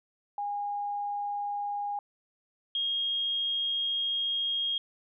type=tone pair in turn; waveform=sine; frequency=817 / 3253 Hz; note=G#5 / G#7; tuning=-29 / -37 cents; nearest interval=2 octaves; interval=2392 cents; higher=second; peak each=-30 / -27 dBFS; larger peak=second; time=0.38-1.99 / 2.75-4.78 s; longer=second; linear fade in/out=2 ms; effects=none